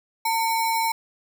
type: tone with sample-and-hold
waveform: sine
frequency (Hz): 906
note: A#5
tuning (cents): -50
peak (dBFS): -20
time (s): 0.25-0.92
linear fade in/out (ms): 5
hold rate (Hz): 3150
effects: none